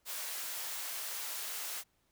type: high-pass noise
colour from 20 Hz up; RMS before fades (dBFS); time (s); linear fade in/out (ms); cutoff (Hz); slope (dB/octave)
white; -40; 0.05-1.84; 50; 600; 12
effects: pink hiss -75 dBFS RMS until 2.11 s